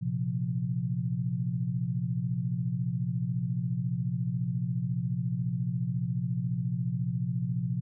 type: chord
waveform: sine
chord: Bb suspended second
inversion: none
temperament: equal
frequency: 116.54 / 130.81 / 174.61 Hz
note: Bb2 / C3 / F3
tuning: 0 / 0 / 0 cents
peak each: -33 / -31 / -32 dBFS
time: 0.01-7.81 s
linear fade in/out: 20 ms
effects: none